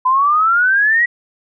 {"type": "exponential sweep", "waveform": "sine", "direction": "up", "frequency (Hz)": [1004, 1950], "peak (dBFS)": -10, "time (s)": [0.05, 1.06], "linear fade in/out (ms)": 10, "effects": []}